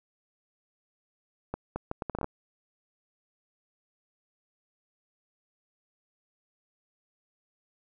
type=accelerating click train; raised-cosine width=1 ms; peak=-18 dBFS; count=10; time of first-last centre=1.54-2.244 s; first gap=220 ms; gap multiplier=0.7; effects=none